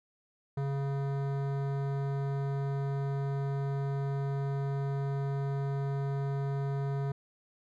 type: tone with hard clipping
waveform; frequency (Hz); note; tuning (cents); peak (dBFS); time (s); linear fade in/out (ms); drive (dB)
sine; 138.59; C#3; 0; -32; 0.57-7.12; 5; 16
effects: none